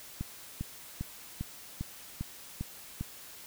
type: click train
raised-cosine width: 5 ms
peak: -22 dBFS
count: 8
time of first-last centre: 0.21-3.01 s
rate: 2.5 Hz
effects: white hiss -49 dBFS RMS until 3.46 s